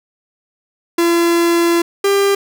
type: tone pair in turn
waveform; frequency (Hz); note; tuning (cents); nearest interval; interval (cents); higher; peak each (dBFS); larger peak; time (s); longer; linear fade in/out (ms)
45% pulse; 340.3 / 397.8; F4 / G4; -45 / +25; minor third; 270; second; -11; neither; 0.98-1.82 / 2.04-2.35; first; 5
effects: none